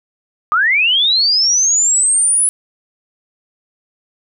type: linear sweep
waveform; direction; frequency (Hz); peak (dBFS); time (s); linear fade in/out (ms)
sine; up; 1175 to 10190; -10; 0.52-2.49; 0
effects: none